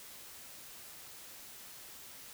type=silence; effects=white hiss -51 dBFS RMS until 2.33 s